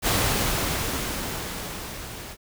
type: noise with level ramp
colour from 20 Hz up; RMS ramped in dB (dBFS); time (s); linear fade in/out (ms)
pink; -21 to -39; 0.02-2.37; 50
effects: none